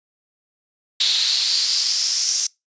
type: noise with high-pass filter sweep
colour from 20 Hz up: brown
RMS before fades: -20 dBFS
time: 1-2.47 s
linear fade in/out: 5 ms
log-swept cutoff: 3800 to 5900 Hz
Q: 5.7
effects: noise-tail reverb RT60 0.2 s tail -24 dB re dry + resampled to 16000 Hz